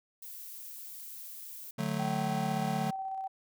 violet noise, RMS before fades -45 dBFS, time 0.22-1.71 s, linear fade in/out 5 ms
square chord, D major, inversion none, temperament just, 146.83 / 183.54 / 220.2 Hz, D3 / F#3 / A3, 0 / -14 / +2 cents, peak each -36 dBFS, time 1.78-2.91 s, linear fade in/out 10 ms
sine tone with tremolo, 769 Hz, G5, 33 cents flat, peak -33 dBFS, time 1.99-3.28 s, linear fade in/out 10 ms, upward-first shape square, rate 16 Hz, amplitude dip 25%
effects none

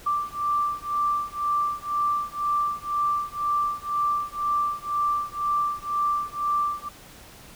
sine beating tone pair, 1174.7 / 1176.7 Hz, D6 / D6, 0 / +3 cents, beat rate 2 Hz, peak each -26 / -26 dBFS, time 0.06-6.89 s, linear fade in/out 10 ms, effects pink hiss -47 dBFS RMS until 7.55 s

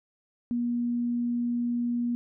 sine tone, 239.6 Hz, A#3, 48 cents sharp, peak -25 dBFS, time 0.51-2.15 s, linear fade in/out 0 ms, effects none

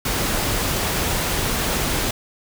pink noise, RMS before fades -22 dBFS, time 0.05-2.11 s, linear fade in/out 5 ms, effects none

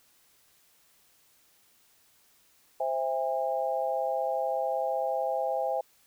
sine chord, C augmented, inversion none, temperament equal with one note detuned, 523.3 / 659.3 / 810.2 Hz, C5 / E5 / G#5, 0 / 0 / -43 cents, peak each -31 dBFS, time 2.8-5.81 s, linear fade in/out 5 ms, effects white hiss -64 dBFS RMS until 6.06 s

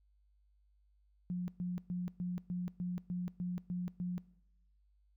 sine tone bursts, 178.6 Hz, F3, 39 cents sharp, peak -34 dBFS, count 10, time 1.3-4.18 s, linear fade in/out 0 ms, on 180 ms, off 120 ms, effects noise-tail reverb RT60 0.8 s tail -21 dB re dry + added 50 Hz sine -67 dBFS peak until 5.16 s

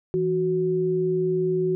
sine tone pair together, 164.82 / 370 Hz, E3 / F#4, 0 / 0 cents, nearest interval octave + major second, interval 1400 cents, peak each -27 / -21 dBFS, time 0.14-1.75 s, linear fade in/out 0 ms, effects none

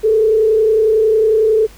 sine tone with frequency modulation, 436.8 Hz, A4, 13 cents flat, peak -9 dBFS, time 0.03-1.67 s, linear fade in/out 20 ms, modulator 31 Hz, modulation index 0.55, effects added 50 Hz sine -40 dBFS peak until 1.77 s + pink hiss -43 dBFS RMS until 1.77 s

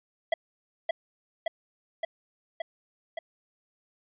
square tone with echo, 659.3 Hz, E5, in tune, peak -22 dBFS, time 0.32-0.34 s, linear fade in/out 5 ms, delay 570 ms, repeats 5, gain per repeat -2 dB, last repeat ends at 3.19 s, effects resampled to 8000 Hz

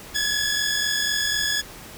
15% pulse tone pair together, 1672 / 1716 Hz, G#6 / A6, +11 / -44 cents, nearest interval unison, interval 45 cents, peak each -18 dBFS, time 0.14-1.62 s, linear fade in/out 20 ms, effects pink hiss -41 dBFS RMS until 1.97 s

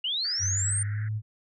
sine linear sweep, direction up, 2794 to 9010 Hz, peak -26 dBFS, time 0.04-0.83 s, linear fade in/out 5 ms
white band-pass noise, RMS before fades -46 dBFS, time 0.24-1.09 s, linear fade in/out 10 ms, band 1400 to 2000 Hz, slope 96 dB/octave
sine tone with pitch glide, 95.9 to 107.64 Hz, G2 to A2, -37 to -38 cents, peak -27 dBFS, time 0.39-1.22 s, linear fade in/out 50 ms, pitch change +199 cents, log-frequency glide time 0.6-1.05 s
effects none

